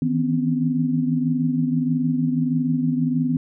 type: tone cluster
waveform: sine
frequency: 157.7 / 164 / 250.5 / 272.1 Hz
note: D#3 / E3 / B3 / C#4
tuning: +24 / -9 / +25 / -32 cents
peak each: -24 / -29 / -20 / -29 dBFS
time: 0.02-3.37 s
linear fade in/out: 2 ms
effects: none